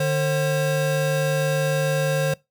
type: tone pair together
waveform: square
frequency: 150 / 534.5 Hz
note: D3 / C5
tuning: +37 / +37 cents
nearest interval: octave + minor seventh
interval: 2200 cents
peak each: -23 / -23 dBFS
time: 0-2.34 s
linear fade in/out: 5 ms
effects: noise-tail reverb RT60 0.2 s tail -22 dB re dry